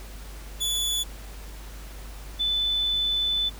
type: tone pair in turn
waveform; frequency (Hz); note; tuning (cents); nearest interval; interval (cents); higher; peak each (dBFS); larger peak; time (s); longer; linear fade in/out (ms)
sawtooth / sine; 3447 / 3505; A7 / A7; -36 / -7; unison; 29; second; -21 / -22; first; 0.6-1.04 / 2.39-3.5; second; 20
effects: added 50 Hz sine -38 dBFS peak until 3.59 s + pink hiss -46 dBFS RMS until 3.59 s